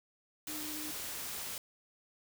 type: tone in noise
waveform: sine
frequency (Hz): 305.1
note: D#4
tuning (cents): -34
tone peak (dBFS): -44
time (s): 0.48-0.91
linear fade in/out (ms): 2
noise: white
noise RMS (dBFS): -41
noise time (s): 0.47-1.58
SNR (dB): -6
effects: none